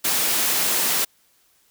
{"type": "high-pass noise", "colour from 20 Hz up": "white", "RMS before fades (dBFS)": -21, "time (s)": [0.04, 1.05], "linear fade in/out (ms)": 10, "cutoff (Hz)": 150, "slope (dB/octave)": 24, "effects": ["white hiss -61 dBFS RMS until 1.7 s"]}